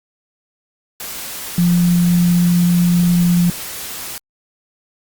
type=tone in noise; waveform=sine; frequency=174.61 Hz; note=F3; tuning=in tune; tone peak=-10 dBFS; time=1.58-3.5 s; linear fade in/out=2 ms; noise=white; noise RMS=-28 dBFS; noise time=1-4.18 s; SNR=+15 dB; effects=Opus 48 kbps